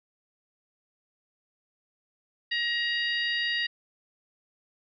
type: harmonic tone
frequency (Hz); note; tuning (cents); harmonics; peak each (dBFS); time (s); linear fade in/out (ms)
946; A#5; +25; 2 / 3 / 4 / 5; -28 / -32 / -34 / -36; 2.51-3.67; 10
effects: none